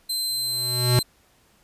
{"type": "tone", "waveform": "sawtooth", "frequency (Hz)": 4100, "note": "C8", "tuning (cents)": -36, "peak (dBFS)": -21, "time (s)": [0.09, 1.03], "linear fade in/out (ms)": 10}
{"type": "tone with exponential growth", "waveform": "square", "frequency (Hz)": 123.47, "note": "B2", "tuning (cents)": 0, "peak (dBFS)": -15, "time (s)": [0.3, 0.99], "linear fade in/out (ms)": 0, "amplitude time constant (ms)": 150}
{"effects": ["pink hiss -60 dBFS RMS until 1.63 s", "resampled to 32000 Hz"]}